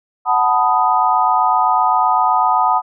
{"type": "chord", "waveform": "sine", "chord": "B dominant seventh", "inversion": "second", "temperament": "equal", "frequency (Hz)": [740, 880, 987.8, 1244.5], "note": ["F#5", "A5", "B5", "D#6"], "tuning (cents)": [0, 0, 0, 0], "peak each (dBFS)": -17, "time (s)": [0.25, 2.82], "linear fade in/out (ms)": 50, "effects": []}